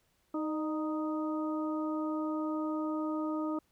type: harmonic tone with a mistuned harmonic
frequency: 311.1 Hz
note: D#4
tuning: in tune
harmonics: 1 / 2 / 3 / 4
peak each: -32 / -40 / -44 / -41 dBFS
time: 0.34-3.59 s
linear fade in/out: 5 ms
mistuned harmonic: 2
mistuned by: -36 cents
effects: pink hiss -73 dBFS RMS until 3.71 s